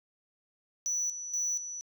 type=tone with tremolo; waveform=sine; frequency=5930 Hz; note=F#8; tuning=3 cents sharp; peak=-26 dBFS; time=0.86-1.81 s; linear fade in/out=0 ms; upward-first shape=square; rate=2.1 Hz; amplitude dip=70%; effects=tanh soft clip ceiling -27 dBFS